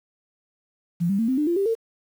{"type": "tone with pitch steps", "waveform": "sine", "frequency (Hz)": [171.8, 197.35, 226.7, 260.4, 299.1, 343.6, 394.7, 453.4], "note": ["F3", "G3", "A#3", "C4", "D4", "F4", "G4", "A#4"], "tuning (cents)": [-28, 12, -48, -8, 32, -28, 12, -48], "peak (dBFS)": -19, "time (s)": [1, 1.752], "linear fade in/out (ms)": 20, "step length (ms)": 94, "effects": ["8-bit"]}